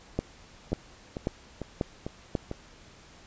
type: two click trains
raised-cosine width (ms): 2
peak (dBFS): -13 / -20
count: 5 / 5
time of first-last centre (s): 0.19-2.352 / 0.72-2.514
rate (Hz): 1.85 / 2.23
effects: pink hiss -53 dBFS RMS until 3.26 s + resampled to 16000 Hz